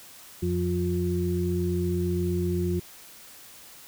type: harmonic tone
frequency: 88.5 Hz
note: F2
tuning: 23 cents sharp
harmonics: 1 / 2 / 4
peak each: -28 / -28 / -28 dBFS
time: 0.42-2.8 s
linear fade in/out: 10 ms
effects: white hiss -48 dBFS RMS until 3.87 s